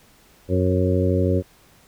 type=harmonic tone with a mistuned harmonic; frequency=92.5 Hz; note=F#2; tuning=in tune; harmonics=1 / 2 / 3 / 4 / 5 / 6; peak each=-20 / -25 / -25 / -25 / -26 / -26 dBFS; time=0.48-1.43 s; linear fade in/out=50 ms; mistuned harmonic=6; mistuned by=-20 cents; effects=pink hiss -54 dBFS RMS until 1.87 s